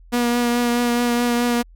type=tone with vibrato; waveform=sawtooth; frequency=240.2 Hz; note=B3; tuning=48 cents flat; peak=-13 dBFS; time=0.12-1.63 s; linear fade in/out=20 ms; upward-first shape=triangle; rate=4.7 Hz; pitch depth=20 cents each way; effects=added 42 Hz sine -43 dBFS peak until 1.75 s